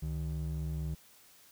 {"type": "ring-modulated tone", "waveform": "triangle", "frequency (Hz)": 112, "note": "A2", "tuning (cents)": 31, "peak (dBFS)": -28, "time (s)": [0.02, 0.95], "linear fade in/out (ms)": 10, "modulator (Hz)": 42.3, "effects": ["white hiss -60 dBFS RMS until 1.51 s"]}